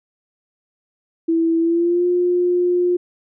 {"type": "tone with pitch glide", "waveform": "sine", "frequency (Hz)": [329.6, 355.3], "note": ["E4", "F4"], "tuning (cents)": [0, 30], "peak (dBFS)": -14, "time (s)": [1.28, 2.97], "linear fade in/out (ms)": 10, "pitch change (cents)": 130, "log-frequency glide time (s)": [1.59, 2.06], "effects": []}